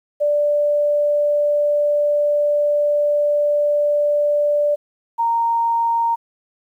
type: tone pair in turn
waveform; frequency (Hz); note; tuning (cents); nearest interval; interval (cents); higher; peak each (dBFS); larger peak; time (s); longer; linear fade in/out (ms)
sine; 587.3 / 926.6; D5 / A#5; 0 / -11; minor sixth; 789; second; -14 / -15; first; 0.2-4.76 / 5.18-6.16; first; 20
effects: 9-bit